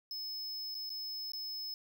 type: tone with dropouts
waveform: square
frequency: 5200 Hz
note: E8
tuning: 24 cents flat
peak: -39 dBFS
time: 0.11-1.74 s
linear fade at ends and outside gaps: 1 ms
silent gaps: 0.745-0.75 / 0.894-0.902 / 1.319-1.334 s
effects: none